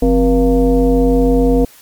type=tone with frequency modulation; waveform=sine; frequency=261.6 Hz; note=C4; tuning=in tune; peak=-8 dBFS; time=0.02-1.65 s; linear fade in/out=5 ms; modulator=215 Hz; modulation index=1.3; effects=white hiss -43 dBFS RMS until 1.81 s + MP3 96 kbps